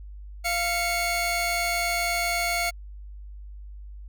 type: tone pair together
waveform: sawtooth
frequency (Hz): 692 / 2204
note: F5 / C#7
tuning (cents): -16 / -11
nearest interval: octave + minor sixth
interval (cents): 2005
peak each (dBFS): -23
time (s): 0.44-2.71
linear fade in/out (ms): 20
effects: added 50 Hz sine -38 dBFS peak until 4.08 s